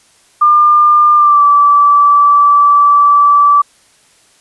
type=tone with pitch glide; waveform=sine; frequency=1200 to 1158.5 Hz; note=D6 to D6; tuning=+37 to -24 cents; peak=-4 dBFS; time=0.41-3.62 s; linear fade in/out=10 ms; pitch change=-61 cents; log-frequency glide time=1.16-1.43 s; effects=white hiss -49 dBFS RMS until 4.4 s + resampled to 24000 Hz